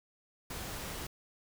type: noise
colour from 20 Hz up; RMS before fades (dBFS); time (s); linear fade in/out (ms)
pink; -41; 0.5-1.07; 5
effects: none